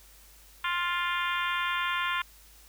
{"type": "harmonic tone with a mistuned harmonic", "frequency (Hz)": 350.3, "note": "F4", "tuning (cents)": 5, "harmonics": [3, 4, 5, 6, 7, 8, 9, 10], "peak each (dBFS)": [-31, -33, -35, -37, -38, -39, -40, -41], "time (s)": [0.64, 2.22], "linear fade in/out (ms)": 5, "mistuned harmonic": 7, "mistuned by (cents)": -17, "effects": ["added 50 Hz sine -56 dBFS peak until 2.68 s", "white hiss -56 dBFS RMS until 2.68 s"]}